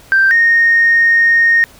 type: tone pair in turn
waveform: sine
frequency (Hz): 1568 / 1851.3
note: G6 / A#6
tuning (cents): 0 / -12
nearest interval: minor third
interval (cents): 288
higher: second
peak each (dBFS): -6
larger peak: neither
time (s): 0.12-0.31 / 0.31-1.64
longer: second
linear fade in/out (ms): 0
effects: tanh soft clip ceiling -2 dBFS + pink hiss -42 dBFS RMS until 1.79 s